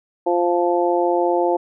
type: harmonic tone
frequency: 174.61 Hz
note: F3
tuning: in tune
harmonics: 2 / 3 / 4 / 5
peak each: -19 / -21 / -22 / -23 dBFS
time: 0.26-1.57 s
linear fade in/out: 10 ms
effects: none